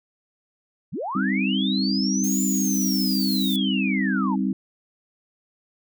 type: linear two-way sweep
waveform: sine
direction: up then down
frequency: 99.9 to 7160 to 809 Hz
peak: -26 dBFS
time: 0.92-4.36 s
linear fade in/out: 20 ms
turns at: 2.43 s
type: chord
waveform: sine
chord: C minor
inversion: second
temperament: just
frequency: 196.22 / 261.6 / 314 Hz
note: G3 / C4 / Eb4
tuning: +2 / 0 / +16 cents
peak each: -23 / -25 / -29 dBFS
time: 1.15-4.53 s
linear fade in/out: 5 ms
type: noise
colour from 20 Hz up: violet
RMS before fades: -33 dBFS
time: 2.24-3.56 s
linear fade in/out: 0 ms
effects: none